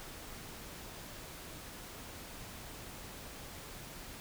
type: silence
effects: pink hiss -48 dBFS RMS until 4.2 s